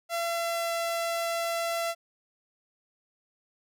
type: tone with pitch glide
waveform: sawtooth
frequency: 678 to 674.1 Hz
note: E5 to E5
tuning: +49 to +39 cents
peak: -24 dBFS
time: 0.09-1.95 s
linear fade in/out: 50 ms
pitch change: -10 cents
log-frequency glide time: 0.24-0.7 s
effects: none